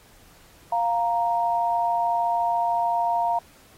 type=tone pair together; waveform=sine; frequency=699.4 / 933 Hz; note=F5 / A#5; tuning=+2 / +1 cents; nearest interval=perfect fourth; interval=499 cents; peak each=-23 dBFS; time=0.72-3.39 s; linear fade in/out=5 ms; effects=pink hiss -54 dBFS RMS until 3.77 s + AAC 48 kbps